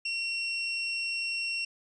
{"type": "tone", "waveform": "30% pulse", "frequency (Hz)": 2731, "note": "F7", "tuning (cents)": -39, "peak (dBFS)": -27, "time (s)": [0.05, 1.65], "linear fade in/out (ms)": 5, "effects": ["resampled to 22050 Hz", "11-bit"]}